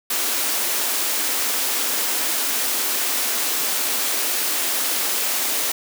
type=high-pass noise; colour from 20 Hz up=white; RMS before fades=-22 dBFS; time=0.1-5.72 s; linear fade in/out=5 ms; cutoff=230 Hz; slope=48 dB/octave; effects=none